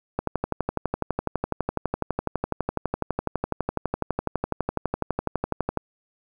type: click train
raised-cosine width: 1 ms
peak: -10 dBFS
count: 68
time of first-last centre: 0.19-5.773 s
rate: 12 Hz
effects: 8-bit